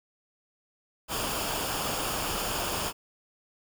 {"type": "noise with comb filter", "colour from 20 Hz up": "pink", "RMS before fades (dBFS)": -31, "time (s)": [1.08, 2.93], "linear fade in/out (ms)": 50, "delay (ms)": 0.5, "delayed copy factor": -0.55, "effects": []}